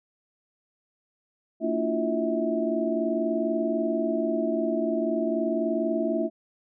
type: tone cluster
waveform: sine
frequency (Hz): 227.7 / 290.3 / 334.1 / 354.5 / 648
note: A#3 / D4 / E4 / F4 / E5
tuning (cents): -40 / -20 / +23 / +26 / -30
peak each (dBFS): -30 / -31 / -29 / -32 / -28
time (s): 1.6-6.3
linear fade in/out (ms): 50
effects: none